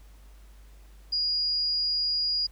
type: tone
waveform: sine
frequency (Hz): 4871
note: D#8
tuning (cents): -38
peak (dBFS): -24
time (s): 1.12-2.47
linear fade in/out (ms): 10
effects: added 50 Hz sine -48 dBFS peak until 2.51 s + pink hiss -61 dBFS RMS until 2.51 s